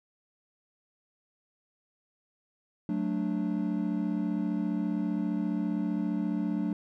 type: chord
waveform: triangle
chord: D major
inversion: first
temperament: equal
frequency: 185 / 220 / 293.7 Hz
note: F#3 / A3 / D4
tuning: 0 / 0 / 0 cents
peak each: -30 dBFS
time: 2.89-6.73 s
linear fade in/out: 2 ms
effects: none